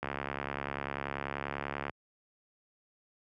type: click train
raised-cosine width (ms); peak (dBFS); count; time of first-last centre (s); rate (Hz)
0.5; -19; 132; 0.03-1.896; 70.2
effects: high-pass 80 Hz 12 dB/octave